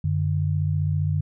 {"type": "tone pair together", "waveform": "sine", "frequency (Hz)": [93.93, 149.1], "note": ["F#2", "D3"], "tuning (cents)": [27, 27], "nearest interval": "minor sixth", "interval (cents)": 800, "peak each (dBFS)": -23, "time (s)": [0.04, 1.21], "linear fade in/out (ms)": 5, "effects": []}